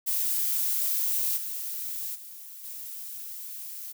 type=noise with level steps; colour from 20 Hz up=violet; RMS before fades=-27 / -34 / -44 / -39 dBFS; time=0.06-3.93 s; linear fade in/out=20 ms; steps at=1.36 / 2.14 / 2.63 s; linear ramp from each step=20 ms; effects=none